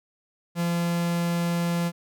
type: tone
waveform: 45% pulse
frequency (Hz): 171.5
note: F3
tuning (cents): -31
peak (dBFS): -23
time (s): 0.55-1.92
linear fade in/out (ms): 50
effects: none